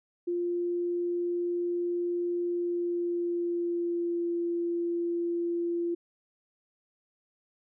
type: tone with pitch glide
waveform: sine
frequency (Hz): 349.2 to 343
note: F4 to F4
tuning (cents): 0 to -31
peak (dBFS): -27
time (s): 0.27-5.95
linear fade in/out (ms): 10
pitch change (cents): -31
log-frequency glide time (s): 2.44-4.32
effects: none